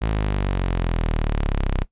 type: exponential sweep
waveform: sawtooth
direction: down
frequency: 55 to 31.4 Hz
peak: -16 dBFS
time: 0.01-1.85 s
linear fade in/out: 20 ms
effects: noise-tail reverb RT60 0.1 s tail -17 dB re dry + resampled to 8000 Hz